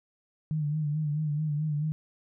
sine tone with vibrato, 151.1 Hz, D3, 50 cents sharp, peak -26 dBFS, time 0.51-1.92 s, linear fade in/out 0 ms, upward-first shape sine, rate 4.6 Hz, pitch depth 58 cents each way, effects none

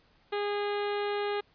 harmonic tone, 410.1 Hz, G#4, 22 cents flat, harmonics 1 / 2 / 3 / 4 / 5 / 6 / 7 / 8 / 9 / 10, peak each -30 / -36 / -40 / -42 / -44 / -46 / -47 / -48 / -49 / -50 dBFS, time 0.32-1.41 s, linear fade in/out 10 ms, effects pink hiss -65 dBFS RMS until 1.54 s + resampled to 11025 Hz

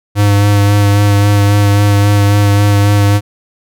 square tone with vibrato, 101.9 Hz, G#2, 32 cents flat, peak -7 dBFS, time 0.15-3.21 s, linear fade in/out 50 ms, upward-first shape sine, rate 3.7 Hz, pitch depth 17 cents each way, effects none

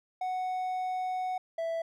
triangle tone pair in turn, 740 / 660.3 Hz, F#5 / E5, 0 / +3 cents, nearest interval major second, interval 197 cents, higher first, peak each -28 dBFS, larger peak neither, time 0.21-1.38 / 1.58-1.82 s, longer first, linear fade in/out 5 ms, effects none

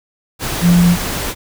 sine tone in noise, 174.61 Hz, F3, in tune, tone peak -7 dBFS, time 0.61-0.97 s, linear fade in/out 50 ms, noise pink, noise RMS -21 dBFS, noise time 0.39-1.35 s, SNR +11 dB, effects none

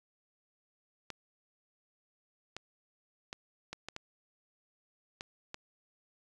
clicks, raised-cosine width 0.2 ms, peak -23 dBFS, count 8, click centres 1.103 / 2.566 / 3.329 / 3.73 / 3.886 / 3.964 / 5.209 / 5.544 s, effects resampled to 24000 Hz

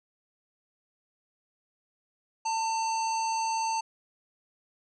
harmonic tone with a mistuned harmonic, 896 Hz, A5, 31 cents sharp, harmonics 1 / 3 / 5 / 7 / 9, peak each -27 / -40 / -40 / -38 / -47 dBFS, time 2.45-3.81 s, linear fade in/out 10 ms, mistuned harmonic 5, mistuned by +27 cents, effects none

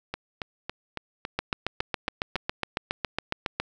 two click trains, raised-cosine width 0.3 ms, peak -10 / -15 dBFS, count 17 / 9, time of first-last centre 1.39-3.6 / 0.14-2.362 s, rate 7.24 / 3.6 Hz, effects none

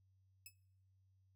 5% pulse tone with exponential decay, 2589 Hz, E7, 32 cents flat, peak -40 dBFS, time 0.46-0.54 s, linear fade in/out 2 ms, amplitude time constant 17 ms, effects noise-tail reverb RT60 0.8 s tail -23 dB re dry + added 95 Hz sine -70 dBFS peak until 1.35 s

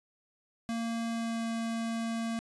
square tone with pitch glide, 229.9 to 228.3 Hz, A#3 to A#3, -24 to -36 cents, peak -32 dBFS, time 0.69-2.39 s, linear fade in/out 0 ms, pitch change -12 cents, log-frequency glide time 1.09-1.46 s, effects resampled to 24000 Hz + 12-bit

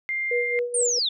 sine tone, 2100 Hz, C7, 6 cents sharp, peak -24 dBFS, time 0.09-0.59 s, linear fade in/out 0 ms
sine tone with tremolo, 484.3 Hz, B4, 34 cents flat, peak -21 dBFS, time 0.31-0.99 s, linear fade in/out 5 ms, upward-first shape sine, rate 4.4 Hz, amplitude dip 70%
sine linear sweep, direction down, 9200 to 3389 Hz, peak -21 dBFS, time 0.74-1.09 s, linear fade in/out 5 ms
effects none

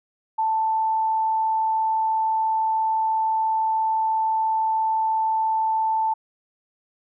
sine tone, 883 Hz, A5, 6 cents sharp, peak -19 dBFS, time 0.38-6.14 s, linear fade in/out 10 ms, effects none

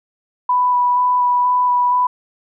sine tone with vibrato, 987.8 Hz, B5, in tune, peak -12 dBFS, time 0.49-2.07 s, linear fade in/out 5 ms, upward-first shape square, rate 2.1 Hz, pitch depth 9 cents each way, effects none

